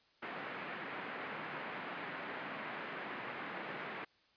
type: band-pass noise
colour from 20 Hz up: white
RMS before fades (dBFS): -44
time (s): 0.22-4.05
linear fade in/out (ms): 10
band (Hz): 150 to 2200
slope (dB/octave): 24
effects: white hiss -70 dBFS RMS until 4.36 s + resampled to 11025 Hz